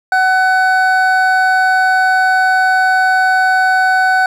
triangle tone pair together, 750 / 1500 Hz, F#5 / F#6, +23 / +23 cents, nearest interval octave, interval 1200 cents, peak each -10 dBFS, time 0.12-4.26 s, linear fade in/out 2 ms, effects none

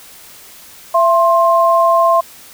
sine tone pair together, 671.5 / 1056 Hz, E5 / C6, +32 / +16 cents, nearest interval minor sixth, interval 784 cents, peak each -11 dBFS, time 0.94-2.21 s, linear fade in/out 10 ms, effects white hiss -39 dBFS RMS until 2.53 s

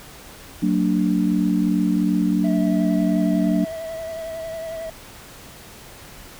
sine chord, Gb augmented, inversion none, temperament equal with one note detuned, 185 / 227.8 / 293.7 Hz, Gb3 / Bb3 / D4, 0 / -40 / 0 cents, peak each -20 / -22 / -21 dBFS, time 0.62-3.65 s, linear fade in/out 10 ms
triangle tone with vibrato, 652 Hz, E5, 19 cents flat, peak -26 dBFS, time 2.44-4.9 s, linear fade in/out 5 ms, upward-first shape sine, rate 11 Hz, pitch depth 28 cents each way
effects pink hiss -42 dBFS RMS until 6.39 s

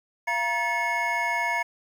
triangle tone cluster, 686 / 948 / 1733 / 2183 Hz, F5 / A#5 / A6 / C#7, -31 / +29 / -27 / -27 cents, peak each -30 / -26 / -29 / -26 dBFS, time 0.27-1.63 s, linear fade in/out 10 ms, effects 9-bit

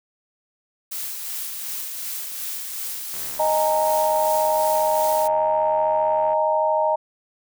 blue noise with tremolo, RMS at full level -29 dBFS, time 0.91-5.28 s, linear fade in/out 10 ms, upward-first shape sine, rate 2.7 Hz, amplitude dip 30%
click train, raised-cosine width 0.5 ms, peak -26 dBFS, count 242, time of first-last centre 3.14-6.332 s, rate 75.5 Hz
sine chord, D# suspended fourth, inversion none, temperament equal with one note detuned, 622.3 / 830.6 / 923.8 Hz, D#5 / G#5 / A#5, 0 / 0 / -16 cents, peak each -20 / -26 / -21 dBFS, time 3.39-6.96 s, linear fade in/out 10 ms
effects none

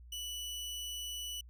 sawtooth tone, 2960 Hz, F#7, in tune, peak -36 dBFS, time 0.12-1.41 s, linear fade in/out 5 ms, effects added 60 Hz sine -51 dBFS peak until 1.49 s

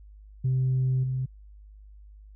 sine tone with level steps, 129.8 Hz, C3, 13 cents flat, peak -20 / -25 dBFS, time 0.44-1.26 s, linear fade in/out 10 ms, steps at 1.03 s, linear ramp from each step 10 ms, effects tanh soft clip ceiling -19 dBFS + added 51 Hz sine -46 dBFS peak until 2.35 s

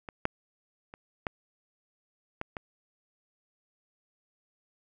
clicks, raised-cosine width 0.5 ms, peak -24 / -11 / -29 / -15 / -18 / -21 dBFS, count 6, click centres 0.088 / 0.254 / 0.939 / 1.268 / 2.414 / 2.568 s, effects none

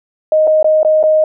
sine tone with dropouts, 622.3 Hz, D#5, in tune, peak -7 dBFS, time 0.32-1.24 s, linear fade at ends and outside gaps 2 ms, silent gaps 0.472-0.475 / 0.628-0.644 / 0.831-0.848 / 1.029-1.037 s, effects none

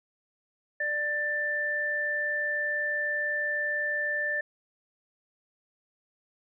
sine tone pair together, 592 / 1774 Hz, D5 / A6, +14 / +14 cents, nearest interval octave + perfect fifth, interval 1900 cents, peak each -35 / -27 dBFS, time 0.8-4.41 s, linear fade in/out 5 ms, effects none

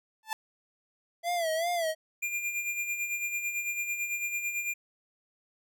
sawtooth tone with exponential growth, 878 Hz, A5, 4 cents flat, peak -23 dBFS, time 0.23-0.33 s, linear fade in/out 1 ms, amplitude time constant 20 ms
square tone with vibrato, 668 Hz, E5, 23 cents sharp, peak -28 dBFS, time 1.23-1.95 s, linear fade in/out 50 ms, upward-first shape sine, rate 2.6 Hz, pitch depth 98 cents each way
square tone with tremolo, 2400 Hz, D7, 37 cents sharp, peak -29 dBFS, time 2.22-4.74 s, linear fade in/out 10 ms, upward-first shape sine, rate 9 Hz, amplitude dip 55%
effects none

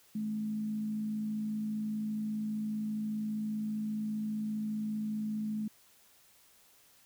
sine tone with frequency modulation, 214.4 Hz, A3, 45 cents flat, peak -32 dBFS, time 0.15-5.68 s, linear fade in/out 5 ms, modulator 55 Hz, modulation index 0.22, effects white hiss -63 dBFS RMS until 7.05 s

